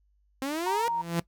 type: exponential sweep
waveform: sawtooth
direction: up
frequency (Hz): 261.6 to 485.9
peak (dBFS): -25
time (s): 0.42-0.88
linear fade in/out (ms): 0
type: tone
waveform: sine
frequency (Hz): 932.3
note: A#5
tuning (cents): 0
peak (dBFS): -26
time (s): 0.66-1.02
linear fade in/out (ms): 10
type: tone with exponential growth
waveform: sawtooth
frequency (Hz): 169.2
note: E3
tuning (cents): +45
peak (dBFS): -19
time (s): 0.83-1.2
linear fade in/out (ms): 5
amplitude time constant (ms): 79
effects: noise-tail reverb RT60 0.1 s tail -19 dB re dry + added 50 Hz sine -64 dBFS peak until 1.27 s